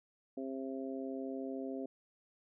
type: harmonic tone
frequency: 133.4 Hz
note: C3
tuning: 34 cents sharp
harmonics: 2 / 3 / 4 / 5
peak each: -40 / -44 / -46 / -48 dBFS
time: 0.37-1.86 s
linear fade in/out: 5 ms
effects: none